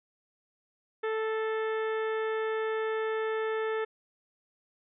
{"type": "harmonic tone with a mistuned harmonic", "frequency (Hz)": 440, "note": "A4", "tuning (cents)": 0, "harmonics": [1, 2, 3, 4, 5, 6, 7, 8], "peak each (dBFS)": [-29, -40, -39, -39, -46, -52, -55, -53], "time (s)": [1.03, 3.85], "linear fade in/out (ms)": 10, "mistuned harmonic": 5, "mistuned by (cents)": -23, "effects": []}